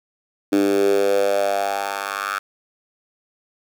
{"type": "tone with high-pass filter sweep", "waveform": "10% pulse", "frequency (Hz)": 99.5, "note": "G2", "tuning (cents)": 26, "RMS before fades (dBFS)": -20, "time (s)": [0.52, 2.39], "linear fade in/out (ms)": 10, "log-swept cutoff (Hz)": [300, 1300], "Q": 5.1, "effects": []}